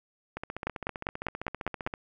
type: two click trains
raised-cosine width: 0.5 ms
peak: -14 / -20 dBFS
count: 7 / 25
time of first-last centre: 0.67-1.865 / 0.37-1.939 s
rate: 5.02 / 15.3 Hz
effects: none